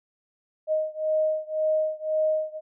sine beating tone pair, 622.3 / 624.2 Hz, D#5 / D#5, 0 / +5 cents, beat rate 1.9 Hz, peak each -25 / -26 dBFS, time 0.67-2.61 s, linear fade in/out 50 ms, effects none

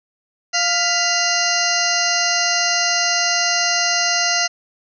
harmonic tone with a mistuned harmonic, 698.5 Hz, F5, in tune, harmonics 1 / 2 / 3 / 4 / 6 / 7 / 8 / 9, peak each -24 / -24 / -24 / -24 / -24 / -24 / -24 / -24 dBFS, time 0.53-4.48 s, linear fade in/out 20 ms, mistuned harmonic 3, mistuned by -92 cents, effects none

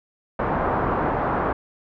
white low-pass noise, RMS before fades -23 dBFS, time 0.39-1.53 s, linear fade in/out 5 ms, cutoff 1200 Hz, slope 24 dB/octave, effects none

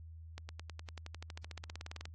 accelerating click train, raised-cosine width 0.2 ms, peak -28 dBFS, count 24, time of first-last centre 0.38-2.055 s, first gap 110 ms, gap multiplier 0.96, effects added 81 Hz sine -48 dBFS peak until 2.14 s + AAC 32 kbps

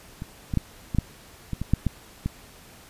clicks, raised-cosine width 5 ms, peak -20 / -14 / -9 / -15 / -7 / -16 / -16 / -6 / -10 / -13 dBFS, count 10, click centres 0.221 / 0.538 / 0.573 / 0.948 / 0.986 / 1.533 / 1.616 / 1.736 / 1.867 / 2.26 s, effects pink hiss -49 dBFS RMS until 2.89 s + resampled to 32000 Hz

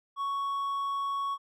sine tone with hard clipping, 1112 Hz, C#6, 5 cents sharp, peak -30 dBFS, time 0.16-1.38 s, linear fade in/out 50 ms, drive 3 dB, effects none

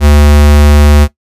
square tone, 73.42 Hz, D2, in tune, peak -3 dBFS, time 0-1.08 s, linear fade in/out 50 ms, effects noise-tail reverb RT60 0.1 s tail -17 dB re dry + resampled to 32000 Hz

